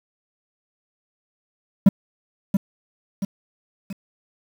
triangle tone with echo, 196 Hz, G3, in tune, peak -5 dBFS, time 1.86-1.89 s, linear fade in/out 5 ms, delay 680 ms, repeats 3, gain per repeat -7 dB, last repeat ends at 3.93 s, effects 7-bit

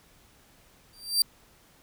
sawtooth tone with exponential growth, 4699 Hz, D8, in tune, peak -14 dBFS, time 0.93-1.22 s, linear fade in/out 2 ms, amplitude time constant 61 ms, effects pink hiss -59 dBFS RMS until 1.82 s

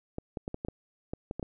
clicks, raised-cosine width 2 ms, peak -21 dBFS, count 10, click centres 0.184 / 0.372 / 0.479 / 0.544 / 0.649 / 0.685 / 1.135 / 1.311 / 1.396 / 1.428 s, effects none

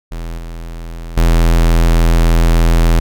square tone with level steps, 41.7 Hz, E1, 21 cents sharp, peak -22 / -25 / -8 dBFS, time 0.11-3 s, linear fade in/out 10 ms, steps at 0.38 / 1.17 s, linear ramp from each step 5 ms, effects none

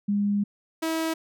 sine / sawtooth tone pair in turn, 203.6 / 323.2 Hz, G#3 / E4, -34 / -34 cents, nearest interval minor sixth, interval 800 cents, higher second, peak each -21 dBFS, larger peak neither, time 0.08-0.44 / 0.82-1.14 s, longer first, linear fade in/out 10 ms, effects none

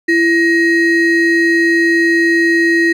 triangle ring-modulated tone, 1109 Hz, C#6, in tune, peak -4 dBFS, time 0.08-2.93 s, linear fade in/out 10 ms, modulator 774 Hz, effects none

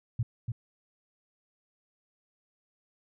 sine tone with echo, 116.54 Hz, A#2, in tune, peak -25 dBFS, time 0.19-0.23 s, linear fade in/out 5 ms, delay 290 ms, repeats 1, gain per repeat -4 dB, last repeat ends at 0.52 s, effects none

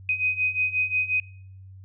sine beating tone pair, 2504 / 2509.6 Hz, D#7 / D#7, +10 / +14 cents, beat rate 5.6 Hz, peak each -27 / -24 dBFS, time 0.09-1.2 s, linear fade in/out 2 ms, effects noise-tail reverb RT60 0.6 s tail -23 dB re dry + added 95 Hz sine -42 dBFS peak until 1.84 s

